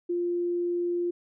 sine tone, 349.2 Hz, F4, in tune, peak -25 dBFS, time 0.09-1.11 s, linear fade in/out 10 ms, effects none

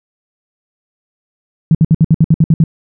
sine tone bursts, 160 Hz, D#3, 49 cents sharp, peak -4 dBFS, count 10, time 1.71-2.639 s, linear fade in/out 2 ms, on 38 ms, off 61 ms, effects none

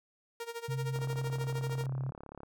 sawtooth tone with tremolo, 466.2 Hz, A#4, in tune, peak -32 dBFS, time 0.4-1.86 s, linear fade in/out 2 ms, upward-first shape sine, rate 13 Hz, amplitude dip 85%
sine tone with pitch glide, 133.1 to 132.18 Hz, C3 to C3, +30 to +18 cents, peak -32 dBFS, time 0.68-2.11 s, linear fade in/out 10 ms, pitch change -12 cents, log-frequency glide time 0.9-1.95 s
click train, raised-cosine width 1 ms, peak -32 dBFS, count 53, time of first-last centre 0.96-2.433 s, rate 35.3 Hz
effects none

